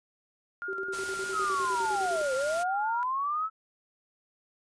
sine tone with vibrato, 1404 Hz, F6, 9 cents sharp, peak -33 dBFS, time 0.62-3.03 s, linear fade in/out 0 ms, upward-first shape triangle, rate 5 Hz, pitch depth 26 cents each way
sine tone with tremolo, 384.9 Hz, G4, 32 cents flat, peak -33 dBFS, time 0.68-2.22 s, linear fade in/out 5 ms, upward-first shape square, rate 9.8 Hz, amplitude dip 70%
white noise, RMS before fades -39 dBFS, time 0.92-2.64 s, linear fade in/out 20 ms
sine linear two-way sweep, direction down then up, 1318.5 to 509 to 1318.5 Hz, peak -27 dBFS, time 1.32-3.5 s, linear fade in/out 50 ms, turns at 2.34 s
effects resampled to 22050 Hz

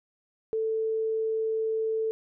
sine tone, 442.6 Hz, A4, 10 cents sharp, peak -25 dBFS, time 0.53-2.11 s, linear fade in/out 0 ms, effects none

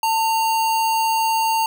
sine tone with sample-and-hold, 896 Hz, A5, 31 cents sharp, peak -16 dBFS, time 0.03-1.66 s, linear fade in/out 2 ms, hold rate 3675 Hz, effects none

